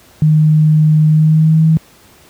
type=tone with pitch glide; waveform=sine; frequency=154.4 to 159.75 Hz; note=D#3 to D#3; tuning=-13 to +46 cents; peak=-6 dBFS; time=0.22-1.77 s; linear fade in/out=0 ms; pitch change=+59 cents; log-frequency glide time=1.07-1.66 s; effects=pink hiss -45 dBFS RMS until 2.29 s + high-pass 60 Hz 12 dB/octave